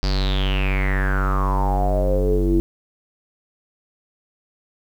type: tone with low-pass filter sweep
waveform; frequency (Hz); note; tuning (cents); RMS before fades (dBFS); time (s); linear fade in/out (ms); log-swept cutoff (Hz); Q
square; 48; G1; -36; -19; 0.03-2.6; 0; 4900 to 320; 9.1
effects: 8-bit